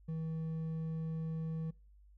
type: tone with hard clipping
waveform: triangle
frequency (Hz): 160.7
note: E3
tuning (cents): -44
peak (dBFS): -37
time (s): 0.08-1.71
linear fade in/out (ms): 10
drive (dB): 7
effects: noise-tail reverb RT60 0.4 s tail -26 dB re dry + added 50 Hz sine -58 dBFS peak until 2.17 s